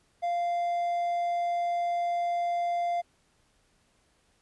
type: tone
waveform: triangle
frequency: 695 Hz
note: F5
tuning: 9 cents flat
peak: -24 dBFS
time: 0.22-3.02 s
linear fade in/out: 20 ms
effects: pink hiss -68 dBFS RMS until 4.41 s + resampled to 24000 Hz